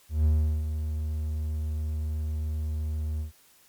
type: tone with ADSR envelope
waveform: triangle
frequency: 76.9 Hz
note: D#2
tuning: 20 cents flat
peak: -16 dBFS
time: 0.09-3.32 s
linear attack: 160 ms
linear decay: 380 ms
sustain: -9 dB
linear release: 120 ms
effects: white hiss -59 dBFS RMS until 3.68 s + MP3 96 kbps